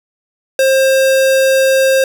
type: tone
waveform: square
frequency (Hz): 532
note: C5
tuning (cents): +29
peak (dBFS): -9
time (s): 0.59-2.04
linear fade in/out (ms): 2
effects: none